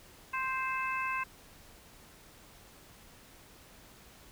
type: harmonic tone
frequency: 523.3 Hz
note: C5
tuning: in tune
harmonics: 2 / 3 / 4 / 5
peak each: -34 / -38 / -41 / -37 dBFS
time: 0.33-1.24 s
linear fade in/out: 10 ms
effects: pink hiss -56 dBFS RMS until 4.31 s